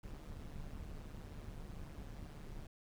brown noise with amplitude modulation, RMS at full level -45 dBFS, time 0.03-2.67 s, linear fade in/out 5 ms, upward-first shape sine, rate 148 Hz, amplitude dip 70%, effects none

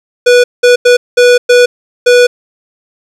square tone bursts at uneven times, 490 Hz, B4, 14 cents flat, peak -3 dBFS, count 6, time 0.26-0.44 / 0.63-0.76 / 0.85-0.97 / 1.17-1.38 / 1.49-1.66 / 2.06-2.27 s, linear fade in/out 10 ms, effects low-pass 7000 Hz 12 dB/octave + 7-bit

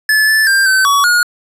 square tone with pitch steps, 1730 / 1749 / 1588 / 1535 / 1129 / 1439 Hz, A6 / A6 / G6 / G6 / C#6 / F#6, -30 / -11 / +22 / -37 / +31 / -49 cents, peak -9 dBFS, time 0.09-1.23 s, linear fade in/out 2 ms, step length 190 ms, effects resampled to 32000 Hz + 8-bit

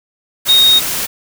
sine tone in noise, 3729 Hz, A#7, in tune, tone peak -6 dBFS, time 0.48-0.8 s, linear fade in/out 20 ms, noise white, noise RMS -19 dBFS, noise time 0.45-1.07 s, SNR +10 dB, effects none

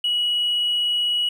triangle tone, 2919 Hz, F#7, 24 cents flat, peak -16 dBFS, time 0.04-1.29 s, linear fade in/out 5 ms, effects tanh soft clip ceiling -15 dBFS

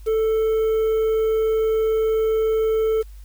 triangle tone with quantisation, 441 Hz, A4, 4 cents sharp, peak -15 dBFS, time 0.06-3.03 s, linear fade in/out 20 ms, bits 7, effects added 50 Hz sine -37 dBFS peak until 3.24 s + white hiss -57 dBFS RMS until 3.24 s

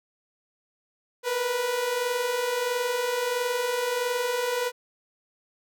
sawtooth tone pair together, 472.4 / 493.9 Hz, A#4 / B4, +23 / 0 cents, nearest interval minor second, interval 77 cents, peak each -28 / -22 dBFS, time 1.23-4.72 s, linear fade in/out 50 ms, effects none

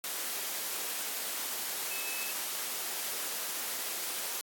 sine tone in noise, 2600 Hz, E7, 24 cents flat, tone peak -41 dBFS, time 1.91-2.31 s, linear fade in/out 0 ms, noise white, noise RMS -36 dBFS, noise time 0.04-4.41 s, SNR -8 dB, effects high-pass 300 Hz 12 dB/octave + AAC 64 kbps

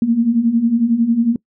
sine beating tone pair, 224.7 / 235.7 Hz, A3 / A#3, +37 / +19 cents, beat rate 11 Hz, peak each -18 / -13 dBFS, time 0.02-1.36 s, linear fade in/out 2 ms, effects noise-tail reverb RT60 0.1 s tail -23 dB re dry

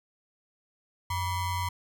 square ring-modulated tone, 530 Hz, C5, 22 cents sharp, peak -26 dBFS, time 1.1-1.69 s, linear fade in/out 5 ms, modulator 439 Hz, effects none

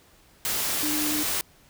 sine tone in noise, 301.8 Hz, D4, 47 cents sharp, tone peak -28 dBFS, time 0.83-1.23 s, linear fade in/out 0 ms, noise white, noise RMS -27 dBFS, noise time 0.45-1.41 s, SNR -4 dB, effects pink hiss -57 dBFS RMS until 1.69 s

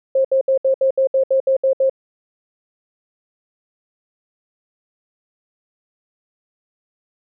sine tone bursts, 533 Hz, C5, 32 cents sharp, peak -12 dBFS, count 11, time 0.15-1.897 s, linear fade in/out 5 ms, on 97 ms, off 68 ms, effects none

